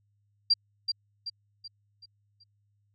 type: tone with echo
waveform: sine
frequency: 4739 Hz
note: D8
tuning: 15 cents sharp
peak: -18 dBFS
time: 0.5-0.54 s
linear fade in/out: 10 ms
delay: 380 ms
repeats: 5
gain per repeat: -7 dB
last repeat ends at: 2.44 s
effects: added 102 Hz sine -68 dBFS peak until 2.94 s